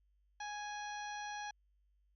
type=harmonic tone with a mistuned harmonic; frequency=830.6 Hz; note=G#5; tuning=in tune; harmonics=1 / 2 / 3 / 4 / 5 / 6 / 7; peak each=-43 / -47 / -54 / -55 / -56 / -63 / -54 dBFS; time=0.4-1.51 s; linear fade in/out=5 ms; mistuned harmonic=6; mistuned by=+56 cents; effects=added 50 Hz sine -70 dBFS peak until 2.15 s